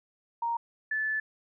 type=tone pair in turn; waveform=sine; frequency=933 / 1741 Hz; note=A#5 / A6; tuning=+1 / -19 cents; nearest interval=major seventh; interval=1080 cents; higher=second; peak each=-27 dBFS; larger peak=neither; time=0.42-0.57 / 0.91-1.2 s; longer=second; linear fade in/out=5 ms; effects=none